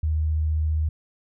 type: tone with vibrato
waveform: sine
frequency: 77.78 Hz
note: D#2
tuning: in tune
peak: -20 dBFS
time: 0.03-0.89 s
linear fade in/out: 5 ms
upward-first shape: sine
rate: 15 Hz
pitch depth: 11 cents each way
effects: none